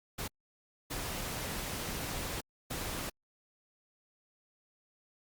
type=noise bursts at uneven times; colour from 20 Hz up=pink; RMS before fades=-38 dBFS; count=3; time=0.18-0.28 / 0.9-2.41 / 2.7-3.1 s; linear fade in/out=10 ms; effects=Opus 48 kbps